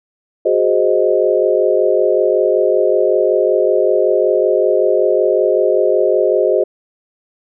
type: chord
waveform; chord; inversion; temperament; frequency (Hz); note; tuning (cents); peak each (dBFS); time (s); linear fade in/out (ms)
sine; Ab dominant seventh; third; equal; 370 / 415.3 / 523.3 / 622.3; Gb4 / Ab4 / C5 / Eb5; 0 / 0 / 0 / 0; -16; 0.45-6.64; 10
effects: none